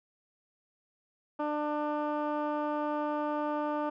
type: tone with low-pass filter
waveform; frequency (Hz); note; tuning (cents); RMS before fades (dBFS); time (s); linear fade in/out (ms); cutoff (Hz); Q
15% pulse; 298.2; D4; +27; -32; 1.39-3.9; 10; 1200; 1.1
effects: none